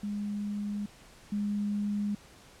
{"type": "tone pair in turn", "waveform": "sine", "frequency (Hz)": [205.7, 205.7], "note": ["G#3", "G#3"], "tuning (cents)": [-16, -16], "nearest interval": "unison", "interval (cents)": 0, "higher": "neither", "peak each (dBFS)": [-31, -28], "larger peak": "second", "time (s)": [[0.03, 0.86], [1.32, 2.15]], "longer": "neither", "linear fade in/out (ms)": 5, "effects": ["pink hiss -55 dBFS RMS until 2.6 s", "low-pass 10000 Hz 12 dB/octave"]}